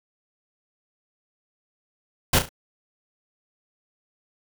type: noise with echo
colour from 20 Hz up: pink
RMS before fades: -18 dBFS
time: 2.33-2.39 s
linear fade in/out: 5 ms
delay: 34 ms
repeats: 3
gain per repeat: -9 dB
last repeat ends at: 2.492 s
effects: none